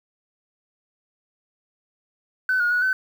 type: tone with pitch steps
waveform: sine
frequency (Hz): 1513 / 1437 / 1464 / 1521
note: F#6 / F6 / F#6 / F#6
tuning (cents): +38 / +49 / -19 / +47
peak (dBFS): -17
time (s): 2.49-2.93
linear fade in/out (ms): 2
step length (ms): 110
effects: tanh soft clip ceiling -14 dBFS + 8-bit